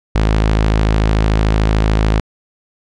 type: tone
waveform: sawtooth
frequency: 53.5 Hz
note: A1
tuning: 48 cents flat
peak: -7 dBFS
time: 0.15-2.2 s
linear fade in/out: 5 ms
effects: low-pass 5000 Hz 12 dB/octave